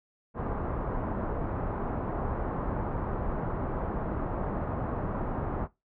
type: low-pass noise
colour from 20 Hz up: pink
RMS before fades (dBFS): -32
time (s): 0.34-5.68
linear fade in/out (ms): 50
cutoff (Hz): 1200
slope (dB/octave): 24
effects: noise-tail reverb RT60 0.2 s tail -18 dB re dry